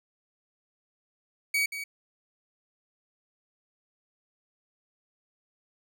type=tone with echo; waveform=40% pulse; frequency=2261 Hz; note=C#7; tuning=34 cents sharp; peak=-23 dBFS; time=1.54-1.66 s; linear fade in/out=5 ms; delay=180 ms; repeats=1; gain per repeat=-10 dB; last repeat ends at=1.84 s; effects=none